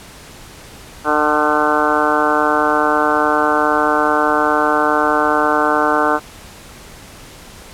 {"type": "harmonic tone with a mistuned harmonic", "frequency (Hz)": 150.8, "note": "D3", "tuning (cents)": 46, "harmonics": [2, 3, 4, 5, 6, 7, 8, 9, 10], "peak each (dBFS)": [-21, -21, -21, -21, -21, -21, -21, -21, -21], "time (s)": [1.04, 6.2], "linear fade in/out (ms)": 50, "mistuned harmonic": 6, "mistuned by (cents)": -34, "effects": ["pink hiss -38 dBFS RMS until 7.73 s", "low-pass 12000 Hz 12 dB/octave"]}